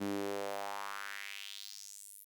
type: tone with high-pass filter sweep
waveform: sawtooth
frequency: 100.1 Hz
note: G2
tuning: 37 cents sharp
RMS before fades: -42 dBFS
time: 0-2.25 s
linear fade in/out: 20 ms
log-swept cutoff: 240 to 12000 Hz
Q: 2.8
effects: none